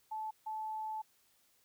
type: tone bursts at uneven times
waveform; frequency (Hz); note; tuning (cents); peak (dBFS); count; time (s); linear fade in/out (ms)
sine; 870; A5; -20; -37; 2; 0.11-0.31 / 0.46-1.02; 10
effects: white hiss -71 dBFS RMS until 1.64 s